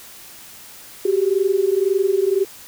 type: tone pair together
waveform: sine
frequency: 377.5 / 399.4 Hz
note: F#4 / G4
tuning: +35 / +32 cents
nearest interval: minor second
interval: 97 cents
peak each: -18 dBFS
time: 1.05-2.45 s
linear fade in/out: 5 ms
effects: white hiss -41 dBFS RMS until 2.67 s